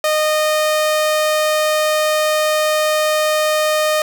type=tone; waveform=sawtooth; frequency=615 Hz; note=D#5; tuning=20 cents flat; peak=-10 dBFS; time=0.04-4.02 s; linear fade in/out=2 ms; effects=none